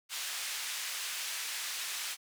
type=band-pass noise; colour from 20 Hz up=pink; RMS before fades=-38 dBFS; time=0.09-2.17 s; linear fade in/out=50 ms; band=2000 to 12000 Hz; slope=12 dB/octave; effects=none